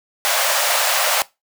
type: high-pass noise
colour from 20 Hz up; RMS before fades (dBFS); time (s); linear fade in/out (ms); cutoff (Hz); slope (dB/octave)
pink; -18; 0.25-1.22; 0; 530; 96
effects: noise-tail reverb RT60 0.2 s tail -19 dB re dry